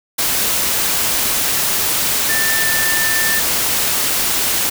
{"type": "tone in noise", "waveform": "sine", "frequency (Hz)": 1780, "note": "A6", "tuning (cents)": 20, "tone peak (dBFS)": -18, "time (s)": [2.29, 3.4], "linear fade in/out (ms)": 10, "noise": "white", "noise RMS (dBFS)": -17, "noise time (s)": [0.18, 4.7], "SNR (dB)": -4, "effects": []}